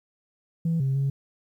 sine tone with pitch steps, 165.3 / 134.5 / 137.6 Hz, E3 / C3 / C#3, +5 / +48 / -12 cents, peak -20 dBFS, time 0.65-1.1 s, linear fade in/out 5 ms, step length 150 ms, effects tanh soft clip ceiling -19 dBFS + 10-bit

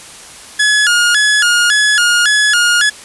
sawtooth tone with vibrato, 1556 Hz, G6, 13 cents flat, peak -5 dBFS, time 0.59-2.9 s, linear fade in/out 10 ms, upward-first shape square, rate 1.8 Hz, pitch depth 150 cents each way, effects white hiss -34 dBFS RMS until 3.04 s + resampled to 24000 Hz

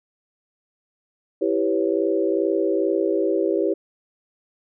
sine chord, C# half-diminished seventh, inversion first, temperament equal, 329.6 / 392 / 493.9 / 554.4 Hz, E4 / G4 / B4 / C#5, 0 / 0 / 0 / 0 cents, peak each -23 / -22 / -26 / -26 dBFS, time 1.41-3.74 s, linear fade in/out 10 ms, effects none

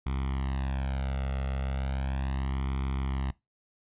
sawtooth tone with flanger, 66.8 Hz, C2, 36 cents sharp, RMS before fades -31 dBFS, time 0.06-3.31 s, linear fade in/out 5 ms, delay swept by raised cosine 0.9 to 1.49 ms, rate 0.36 Hz, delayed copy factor +0.85, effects noise-tail reverb RT60 0.2 s tail -21 dB re dry + resampled to 8000 Hz

